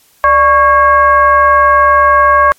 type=tone with frequency modulation; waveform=sine; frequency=1108 Hz; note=C#6; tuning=1 cent flat; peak=-4 dBFS; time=0.24-2.52 s; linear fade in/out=0 ms; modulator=519 Hz; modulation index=0.85; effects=white hiss -49 dBFS RMS until 2.58 s + MP3 64 kbps